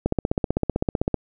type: click train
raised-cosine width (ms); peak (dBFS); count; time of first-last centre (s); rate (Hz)
2; -7; 18; 0.06-1.143; 15.7
effects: none